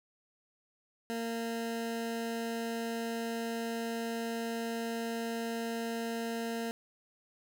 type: tone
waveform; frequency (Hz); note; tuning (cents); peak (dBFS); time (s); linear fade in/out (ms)
20% pulse; 230; A#3; -23; -29; 1.1-6.71; 0
effects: none